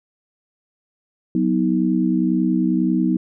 sine chord, B major, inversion second, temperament equal with one note detuned, 185 / 246.9 / 317.1 Hz, F#3 / B3 / D#4, 0 / 0 / +33 cents, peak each -20 dBFS, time 1.35-3.17 s, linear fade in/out 2 ms, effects none

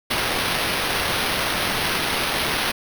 blue noise with sample-and-hold, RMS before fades -23 dBFS, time 0.1-2.72 s, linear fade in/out 10 ms, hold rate 7350 Hz, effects none

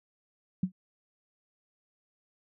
sine tone with exponential decay, 185 Hz, F#3, in tune, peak -21 dBFS, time 0.63-0.72 s, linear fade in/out 5 ms, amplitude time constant 18 ms, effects none

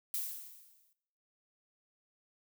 violet noise with exponential decay, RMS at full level -34 dBFS, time 0.14-0.93 s, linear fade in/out 0 ms, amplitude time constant 170 ms, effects noise-tail reverb RT60 0.8 s tail -19 dB re dry

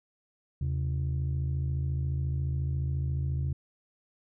sine tone pair together, 79.6 / 133.87 Hz, D#2 / C3, +40 / +40 cents, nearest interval major sixth, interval 900 cents, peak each -28 dBFS, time 0.61-3.53 s, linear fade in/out 5 ms, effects tanh soft clip ceiling -24 dBFS

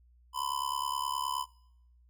square tone with amplitude modulation, 1009 Hz, B5, 37 cents sharp, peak -28 dBFS, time 0.33-1.46 s, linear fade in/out 50 ms, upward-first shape sine, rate 69.6 Hz, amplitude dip 95%, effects noise-tail reverb RT60 0.8 s tail -23 dB re dry + added 60 Hz sine -59 dBFS peak until 2.09 s

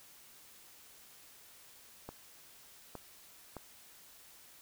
clicks, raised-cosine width 1 ms, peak -29 dBFS, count 3, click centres 2.09 / 2.953 / 3.567 s, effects white hiss -58 dBFS RMS until 4.61 s

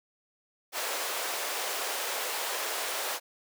pink high-pass noise, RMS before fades -33 dBFS, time 0.72-3.2 s, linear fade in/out 50 ms, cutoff 470 Hz, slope 24 dB/octave, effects none

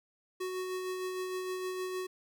square tone with tremolo, 370 Hz, F#4, in tune, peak -34 dBFS, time 0.4-2.07 s, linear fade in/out 10 ms, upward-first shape sine, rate 6.5 Hz, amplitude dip 30%, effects none

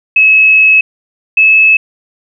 sine tone pair in turn, 2579 / 2597 Hz, E7 / E7, -39 / -26 cents, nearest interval unison, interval 13 cents, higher second, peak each -3 dBFS, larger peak neither, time 0.16-0.81 / 1.37-1.77 s, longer first, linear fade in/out 5 ms, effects none

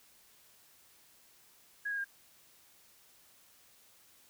sine tone with pitch steps, 1661.2 / 1634.5 / 1608.3 Hz, G#6 / G#6 / G6, 0 / -28 / +44 cents, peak -33 dBFS, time 1.85-2.045 s, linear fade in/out 10 ms, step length 65 ms, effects white hiss -63 dBFS RMS until 4.29 s

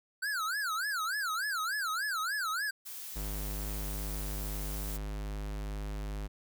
square tone with vibrato, 1470 Hz, F#6, 12 cents flat, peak -32 dBFS, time 0.22-2.71 s, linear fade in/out 10 ms, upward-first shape sine, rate 3.4 Hz, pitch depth 270 cents each way
blue noise, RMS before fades -43 dBFS, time 2.85-4.98 s, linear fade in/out 20 ms
square tone, 51.2 Hz, G#1, 24 cents flat, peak -36 dBFS, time 3.15-6.28 s, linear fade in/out 20 ms
effects none

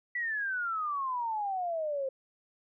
sine exponential sweep, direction down, 1975.5 to 523.3 Hz, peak -30 dBFS, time 0.15-2.09 s, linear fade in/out 5 ms, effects none

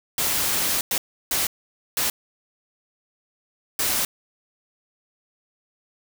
white noise bursts at uneven times, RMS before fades -23 dBFS, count 5, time 0.18-0.81 / 0.91-0.98 / 1.31-1.47 / 1.97-2.1 / 3.79-4.05 s, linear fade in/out 2 ms, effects none

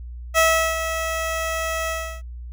15% pulse tone with ADSR envelope, 649 Hz, E5, 27 cents flat, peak -7 dBFS, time 0.34-2.22 s, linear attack 41 ms, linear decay 370 ms, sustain -10 dB, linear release 330 ms, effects added 60 Hz sine -32 dBFS peak until 2.52 s

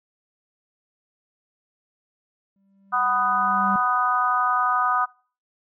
triangle tone with exponential growth, 196 Hz, G3, in tune, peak -22 dBFS, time 2.56-3.76 s, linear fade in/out 2 ms, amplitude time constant 260 ms
harmonic tone, 248.3 Hz, B3, 9 cents sharp, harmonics 3 / 4 / 5 / 6, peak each -26 / -26 / -21 / -28 dBFS, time 2.92-5.06 s, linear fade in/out 20 ms
effects noise-tail reverb RT60 0.4 s tail -23 dB re dry

